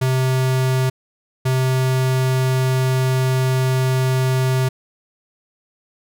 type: tone pair in turn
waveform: square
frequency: 130 / 130 Hz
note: C3 / C3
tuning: -11 / -11 cents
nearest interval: unison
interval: 0 cents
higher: neither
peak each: -16 / -16 dBFS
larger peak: neither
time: 0.01-0.9 / 1.45-4.69 s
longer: second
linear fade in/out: 10 ms
effects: none